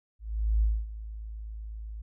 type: tone with ADSR envelope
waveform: sine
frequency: 54 Hz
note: A1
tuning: 32 cents flat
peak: -20 dBFS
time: 0.19-2.02 s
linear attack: 430 ms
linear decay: 240 ms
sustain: -16 dB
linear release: 7 ms
effects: none